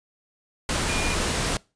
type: tone in noise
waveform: sine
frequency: 2423 Hz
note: D#7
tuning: 47 cents flat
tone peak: -30 dBFS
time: 0.89-1.14 s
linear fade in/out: 2 ms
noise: pink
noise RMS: -25 dBFS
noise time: 0.69-1.57 s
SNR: -8 dB
effects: noise-tail reverb RT60 0.3 s tail -24 dB re dry + resampled to 22050 Hz